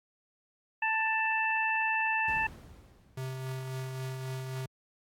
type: harmonic tone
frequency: 884 Hz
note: A5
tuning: 8 cents sharp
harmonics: 1 / 2 / 3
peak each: -31 / -31 / -31 dBFS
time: 0.82-2.47 s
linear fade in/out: 5 ms
type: noise with exponential decay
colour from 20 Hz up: brown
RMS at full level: -37 dBFS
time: 2.28-3.89 s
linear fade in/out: 1 ms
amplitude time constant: 350 ms
type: tone with tremolo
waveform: square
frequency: 130.81 Hz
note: C3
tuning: in tune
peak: -34 dBFS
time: 3.17-4.66 s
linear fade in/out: 5 ms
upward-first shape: triangle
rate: 3.7 Hz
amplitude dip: 35%
effects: high-pass 60 Hz 12 dB/octave + AAC 64 kbps